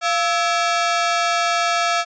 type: ring-modulated tone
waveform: sawtooth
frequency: 1001 Hz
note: B5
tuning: 23 cents sharp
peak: -10 dBFS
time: 0.01-2.05 s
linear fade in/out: 50 ms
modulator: 310 Hz
effects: resampled to 16000 Hz